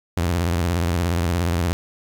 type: tone with vibrato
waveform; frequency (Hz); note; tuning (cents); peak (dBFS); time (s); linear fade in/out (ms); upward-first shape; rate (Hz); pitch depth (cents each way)
sawtooth; 86; F2; -26; -15; 0.17-1.73; 0; sine; 17; 140
effects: 9-bit